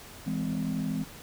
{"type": "chord", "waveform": "sine", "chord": "E augmented", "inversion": "none", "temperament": "just", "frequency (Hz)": [164.81, 206, 257.5], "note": ["E3", "G#3", "B#3"], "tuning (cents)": [0, -14, -28], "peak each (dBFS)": -31, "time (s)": [0.26, 1.04], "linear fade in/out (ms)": 10, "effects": ["tanh soft clip ceiling -23 dBFS", "pink hiss -47 dBFS RMS until 1.22 s"]}